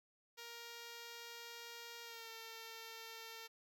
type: tone with pitch glide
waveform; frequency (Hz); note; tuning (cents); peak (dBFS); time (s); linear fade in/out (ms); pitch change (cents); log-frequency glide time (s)
5% pulse; 468.8 to 452.3; A#4 to A4; +10 to +48; -38; 0.37-3.48; 20; -62; 2.03-2.3
effects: none